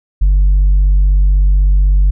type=tone with tanh clipping; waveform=sine; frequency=48.05 Hz; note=G1; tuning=34 cents flat; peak=-7 dBFS; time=0.21-2.11 s; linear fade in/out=10 ms; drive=1 dB; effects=none